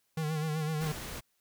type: tone with vibrato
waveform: square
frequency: 155.56 Hz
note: D#3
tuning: in tune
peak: -31 dBFS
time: 0.17-0.92 s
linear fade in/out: 5 ms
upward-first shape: sine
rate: 7.9 Hz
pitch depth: 56 cents each way
type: noise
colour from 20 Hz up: pink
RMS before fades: -41 dBFS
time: 0.8-1.21 s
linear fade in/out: 20 ms
effects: white hiss -75 dBFS RMS until 1.4 s